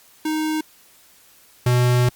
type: tone pair in turn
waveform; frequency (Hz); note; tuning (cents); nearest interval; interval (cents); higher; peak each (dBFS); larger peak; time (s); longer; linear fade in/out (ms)
square; 311.1 / 123.46; D#4 / B2; 0 / 0; octave + major third; 1600; first; -21 / -15; second; 0.25-0.61 / 1.66-2.09; second; 5
effects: white hiss -52 dBFS RMS until 2.15 s + Opus 48 kbps